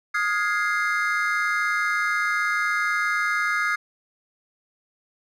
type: chord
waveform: triangle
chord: F minor seventh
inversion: third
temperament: equal with one note detuned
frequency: 1244.5 / 1420.5 / 1661.2 / 2093 Hz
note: Eb6 / F6 / Ab6 / C7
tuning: 0 / +29 / 0 / 0 cents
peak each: -25 dBFS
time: 0.14-3.76 s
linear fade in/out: 10 ms
effects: none